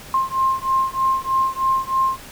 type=beating tone pair; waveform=sine; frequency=1058 / 1061.2 Hz; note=C6 / C6; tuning=+19 / +24 cents; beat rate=3.2 Hz; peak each=-20 dBFS; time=0.14-2.18 s; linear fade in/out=2 ms; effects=pink hiss -39 dBFS RMS until 2.31 s